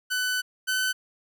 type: tone pair in turn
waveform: sawtooth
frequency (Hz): 1500 / 1514.8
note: F#6 / F#6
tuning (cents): +23 / +40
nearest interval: unison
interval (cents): 17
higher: second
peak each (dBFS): -21 / -20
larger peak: second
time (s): 0.1-0.42 / 0.67-0.93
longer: first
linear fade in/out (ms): 20
effects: none